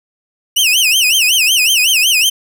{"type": "tone with vibrato", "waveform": "sawtooth", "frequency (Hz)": 2794, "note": "F7", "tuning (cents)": 0, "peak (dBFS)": -6, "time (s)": [0.56, 2.3], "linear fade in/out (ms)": 10, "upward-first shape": "sine", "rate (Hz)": 5.4, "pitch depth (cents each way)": 220, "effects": []}